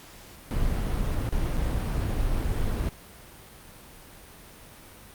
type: noise with dropouts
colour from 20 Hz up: brown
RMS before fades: -26 dBFS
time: 0.51-2.89 s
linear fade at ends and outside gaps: 0 ms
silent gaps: 1.29-1.324 / 1.57-1.575 s
effects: pink hiss -48 dBFS RMS until 5.14 s + Opus 48 kbps